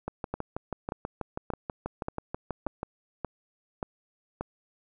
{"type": "two click trains", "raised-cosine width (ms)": 1, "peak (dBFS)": [-17, -18], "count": [8, 18], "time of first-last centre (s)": [[0.34, 4.41], [0.08, 2.831]], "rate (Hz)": [1.72, 6.18], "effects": []}